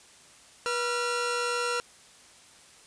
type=tone pair together; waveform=sawtooth; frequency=484.2 / 1371 Hz; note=B4 / F6; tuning=-34 / -32 cents; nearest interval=octave + tritone; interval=1802 cents; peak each=-26 dBFS; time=0.66-1.8 s; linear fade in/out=0 ms; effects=white hiss -54 dBFS RMS until 2.86 s + resampled to 22050 Hz